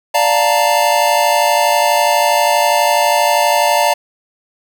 square chord, Bb major seventh, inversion first, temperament equal, 587.3 / 698.5 / 880 / 932.3 Hz, D5 / F5 / A5 / Bb5, 0 / 0 / 0 / 0 cents, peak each -17 dBFS, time 0.14-3.94 s, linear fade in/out 10 ms, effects none

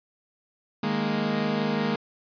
sawtooth chord, D# suspended fourth, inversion none, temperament equal, 155.56 / 207.7 / 233.1 Hz, D#3 / G#3 / A#3, 0 / 0 / 0 cents, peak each -28 / -23 / -24 dBFS, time 0.83-1.96 s, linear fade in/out 5 ms, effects resampled to 11025 Hz

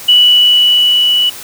sine tone with level ramp, 2952 Hz, F#7, 5 cents flat, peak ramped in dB -3 to -8 dBFS, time 0.08-1.3 s, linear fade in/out 10 ms, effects white hiss -29 dBFS RMS until 1.43 s

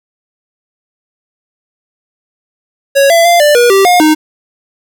square tone with pitch steps, 554 / 673 / 692 / 591 / 481 / 390 / 714 / 309.2 Hz, C#5 / E5 / F5 / D5 / B4 / G4 / F5 / D#4, -1 / +36 / -16 / +11 / -46 / -9 / +38 / -11 cents, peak -5 dBFS, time 2.95-4.15 s, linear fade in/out 20 ms, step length 150 ms, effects none

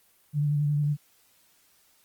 sine tone with vibrato, 146.83 Hz, D3, in tune, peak -22 dBFS, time 0.33-0.97 s, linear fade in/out 50 ms, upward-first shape sine, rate 11 Hz, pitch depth 26 cents each way, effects white hiss -63 dBFS RMS until 2.04 s + Opus 24 kbps

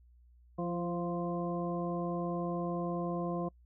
harmonic tone with a mistuned harmonic, 174.1 Hz, F3, 5 cents flat, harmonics 1 / 2 / 3 / 4 / 6, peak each -35 / -38 / -40 / -41 / -43 dBFS, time 0.58-3.49 s, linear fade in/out 10 ms, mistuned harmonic 2, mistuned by -24 cents, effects noise-tail reverb RT60 0.1 s tail -26 dB re dry + added 60 Hz sine -58 dBFS peak until 3.65 s

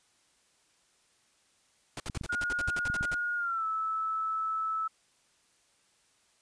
pink noise bursts, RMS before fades -38 dBFS, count 14, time 1.97-3.144 s, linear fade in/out 2 ms, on 30 ms, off 58 ms
clicks, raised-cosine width 5 ms, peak -24 dBFS, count 6, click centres 2.098 / 2.173 / 2.212 / 2.685 / 2.9 / 3.01 s
sine tone with pitch glide, 1434 to 1307.4 Hz, F6 to E6, +45 to -15 cents, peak -29 dBFS, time 2.29-4.88 s, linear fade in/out 10 ms, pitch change -160 cents, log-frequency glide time 3.36-3.65 s
effects white hiss -68 dBFS RMS until 6.41 s + resampled to 22050 Hz

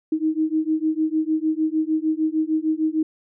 sine beating tone pair, 311.1 / 317.7 Hz, D#4 / D#4, 0 / +36 cents, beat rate 6.6 Hz, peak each -22 dBFS, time 0.12-3.03 s, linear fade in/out 5 ms, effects none

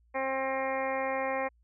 harmonic tone, 266.2 Hz, C4, 30 cents sharp, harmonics 1 / 2 / 3 / 4 / 5 / 6 / 7 / 8 / 9, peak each -41 / -32 / -35 / -37 / -46 / -47 / -39 / -40 / -44 dBFS, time 0.14-1.49 s, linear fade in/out 20 ms, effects added 58 Hz sine -62 dBFS peak until 1.63 s

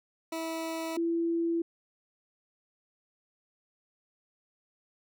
20% pulse / sine tone pair in turn, 325.6 / 335.1 Hz, E4 / E4, -21 / +29 cents, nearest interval unison, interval 50 cents, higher second, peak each -28 / -26 dBFS, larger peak second, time 0.32-0.97 / 0.97-1.62 s, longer neither, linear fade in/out 5 ms, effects none

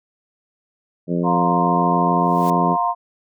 harmonic tone, 86.8 Hz, F2, 10 cents flat, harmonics 2 / 3 / 4 / 5 / 6 / 7, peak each -20 / -24 / -26 / -28 / -30 / -31 dBFS, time 1.07-2.77 s, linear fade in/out 50 ms
sine chord, F suspended fourth, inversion none, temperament equal with one note detuned, 705.8 / 932.3 / 1046.5 Hz, F5 / Bb5 / C6, +18 / 0 / 0 cents, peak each -21 dBFS, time 1.23-2.95 s, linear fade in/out 50 ms
white noise with exponential growth, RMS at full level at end -35 dBFS, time 2.14-2.5 s, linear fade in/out 2 ms, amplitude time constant 77 ms
effects none

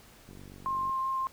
click train, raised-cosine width 3 ms, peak -36 dBFS, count 30, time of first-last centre 0.29-0.895 s, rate 47.9 Hz
sine tone with vibrato, 1059 Hz, C6, 21 cents sharp, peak -28 dBFS, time 0.66-1.27 s, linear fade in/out 0 ms, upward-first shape triangle, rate 5.2 Hz, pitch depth 11 cents each way
effects pink hiss -56 dBFS RMS until 1.32 s

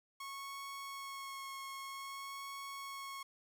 sawtooth tone with vibrato, 1097 Hz, C#6, 18 cents flat, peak -40 dBFS, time 0.2-3.23 s, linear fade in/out 5 ms, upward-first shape sine, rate 0.52 Hz, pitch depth 13 cents each way, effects 12-bit

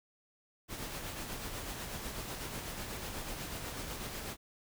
pink noise with tremolo, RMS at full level -40 dBFS, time 0.68-4.37 s, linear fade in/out 50 ms, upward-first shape sine, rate 8.1 Hz, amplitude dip 35%, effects none

